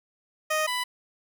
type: tone pair in turn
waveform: 15% pulse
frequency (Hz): 621 / 993.8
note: D#5 / B5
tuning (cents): -3 / +11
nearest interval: minor sixth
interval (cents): 814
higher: second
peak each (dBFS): -17 / -20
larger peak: first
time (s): 0.5-0.67 / 0.67-0.84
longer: neither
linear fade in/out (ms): 10
effects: none